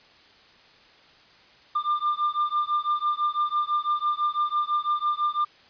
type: beating tone pair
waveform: triangle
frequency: 1194 / 1200 Hz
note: D6 / D6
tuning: +28 / +37 cents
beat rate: 6 Hz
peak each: -24 dBFS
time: 1.75-5.45 s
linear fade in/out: 10 ms
effects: white hiss -54 dBFS RMS until 5.69 s + resampled to 11025 Hz